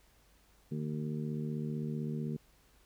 harmonic tone, 75.7 Hz, D#2, 47 cents flat, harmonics 2 / 3 / 4 / 5 / 6, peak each -36 / -38 / -52 / -45 / -49 dBFS, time 0.71-2.37 s, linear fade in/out 10 ms, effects added 50 Hz sine -67 dBFS peak until 2.85 s + pink hiss -67 dBFS RMS until 2.85 s

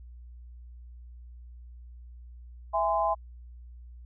sine chord, E augmented, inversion none, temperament just, 659.3 / 824.1 / 1030.1 Hz, E5 / G#5 / B#5, 0 / -14 / -27 cents, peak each -28 dBFS, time 2.73-3.15 s, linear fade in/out 20 ms, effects added 60 Hz sine -44 dBFS peak until 4.05 s

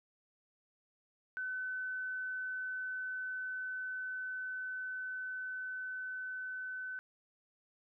sine tone with level ramp, 1513 Hz, F#6, 38 cents sharp, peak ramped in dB -36 to -39 dBFS, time 1.37-6.99 s, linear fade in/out 0 ms, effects none

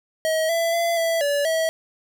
square tone with pitch steps, 636 / 668 / 678 / 662 / 574 / 647 Hz, D#5 / E5 / E5 / E5 / D5 / E5, +38 / +23 / +49 / +7 / -40 / -32 cents, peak -20 dBFS, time 0.25-1.69 s, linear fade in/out 0 ms, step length 240 ms, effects none

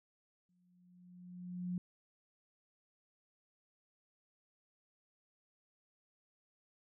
sine tone with exponential growth, 179.1 Hz, F3, 44 cents sharp, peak -34 dBFS, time 0.49-1.78 s, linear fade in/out 2 ms, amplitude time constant 280 ms, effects none

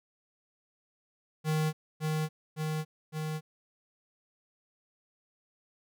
square tone with echo, 155.56 Hz, D#3, in tune, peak -27 dBFS, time 1.44-1.73 s, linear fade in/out 50 ms, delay 560 ms, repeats 3, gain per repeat -2 dB, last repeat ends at 3.41 s, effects none

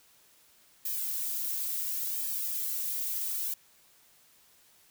violet noise with flanger, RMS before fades -33 dBFS, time 0.85-3.54 s, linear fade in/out 5 ms, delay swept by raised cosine 1.4 to 3.1 ms, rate 0.72 Hz, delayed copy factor -1, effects white hiss -62 dBFS RMS until 4.9 s

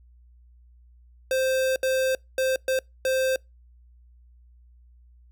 square tone bursts at uneven times, 523 Hz, C5, 1 cent flat, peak -22 dBFS, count 5, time 1.31-1.76 / 1.83-2.15 / 2.38-2.56 / 2.68-2.79 / 3.05-3.36 s, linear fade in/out 2 ms, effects noise-tail reverb RT60 0.2 s tail -26 dB re dry + added 60 Hz sine -51 dBFS peak until 5.31 s

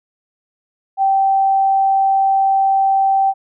sine tone, 778 Hz, G5, 13 cents flat, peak -11 dBFS, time 0.97-3.34 s, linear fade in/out 50 ms, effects none

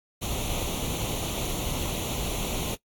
pink noise with comb filter, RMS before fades -30 dBFS, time 0.21-2.76 s, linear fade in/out 20 ms, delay 0.3 ms, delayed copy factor +0.75, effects noise-tail reverb RT60 0.1 s tail -20 dB re dry + AAC 64 kbps

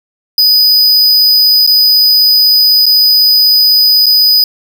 square tone with dropouts, 4978 Hz, D#8, in tune, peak -5 dBFS, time 0.38-4.44 s, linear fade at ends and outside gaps 2 ms, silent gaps 1.665-1.674 / 2.857-2.864 / 4.059-4.065 s, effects none

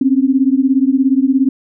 sine beating tone pair, 259.5 / 276.5 Hz, C4 / C#4, -14 / -4 cents, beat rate 17 Hz, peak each -12 / -13 dBFS, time 0.01-1.49 s, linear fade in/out 5 ms, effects none

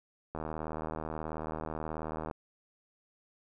click train, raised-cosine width 1 ms, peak -23 dBFS, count 155, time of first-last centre 0.35-2.312 s, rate 78.5 Hz, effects none

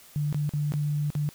sine tone with dropouts, 147.5 Hz, D3, 8 cents sharp, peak -24 dBFS, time 0.16-1.29 s, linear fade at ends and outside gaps 0 ms, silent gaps 0.327-0.345 / 0.493-0.536 / 0.721-0.738 / 1.103-1.152 s, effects white hiss -52 dBFS RMS until 1.34 s

